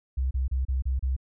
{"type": "tone bursts", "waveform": "sine", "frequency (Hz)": 65.2, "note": "C2", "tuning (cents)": -5, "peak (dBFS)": -23, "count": 6, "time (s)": [0.17, 1.165], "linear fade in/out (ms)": 10, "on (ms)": 140, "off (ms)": 31, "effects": []}